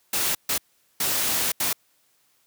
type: noise bursts at uneven times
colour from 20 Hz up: white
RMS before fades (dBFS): -24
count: 4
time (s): 0.13-0.35 / 0.49-0.58 / 1-1.52 / 1.6-1.73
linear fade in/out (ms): 5
effects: white hiss -65 dBFS RMS until 2.46 s + high-pass 80 Hz 12 dB/octave